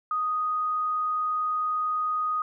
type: tone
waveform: sine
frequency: 1244.5 Hz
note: D#6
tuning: in tune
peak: -24 dBFS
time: 0.11-2.42 s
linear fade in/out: 2 ms
effects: none